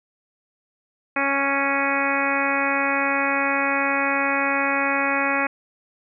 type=harmonic tone; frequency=277.2 Hz; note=C#4; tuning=in tune; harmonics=1 / 2 / 3 / 4 / 5 / 6 / 7 / 8 / 9; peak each=-28 / -28 / -28 / -28 / -28 / -28 / -28 / -28 / -28 dBFS; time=1.16-5.47 s; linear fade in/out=5 ms; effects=none